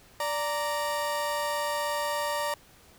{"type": "tone pair together", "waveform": "30% pulse", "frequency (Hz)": [585.2, 929], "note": ["D5", "A#5"], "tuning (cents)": [-6, -6], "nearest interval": "minor sixth", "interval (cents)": 800, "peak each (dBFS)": -28, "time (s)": [0.2, 2.54], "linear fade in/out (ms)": 2, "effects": ["pink hiss -56 dBFS RMS until 2.98 s"]}